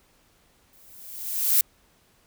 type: noise with exponential growth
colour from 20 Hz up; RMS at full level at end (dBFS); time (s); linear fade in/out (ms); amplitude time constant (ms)
violet; -17; 0.73-1.61; 1; 190
effects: pink hiss -62 dBFS RMS until 2.26 s